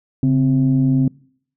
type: tone pair together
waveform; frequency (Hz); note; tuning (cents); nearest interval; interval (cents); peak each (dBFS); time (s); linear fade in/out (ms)
sine; 138.58 / 261.6; C#3 / C4; 0 / 0; major seventh; 1100; -14; 0.23-1.08; 2
effects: noise-tail reverb RT60 0.6 s tail -25 dB re dry + tanh soft clip ceiling -7 dBFS